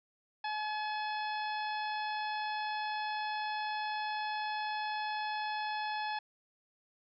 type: harmonic tone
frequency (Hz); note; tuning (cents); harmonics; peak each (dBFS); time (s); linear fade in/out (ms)
852; G#5; +44; 1 / 2 / 3 / 4 / 5 / 6; -35 / -41 / -45 / -47 / -49 / -51; 0.44-6.19; 5
effects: none